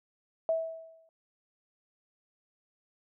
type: tone with exponential decay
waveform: sine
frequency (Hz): 651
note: E5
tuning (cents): -22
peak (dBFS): -23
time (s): 0.49-1.09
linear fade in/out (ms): 1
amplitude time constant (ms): 130
effects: none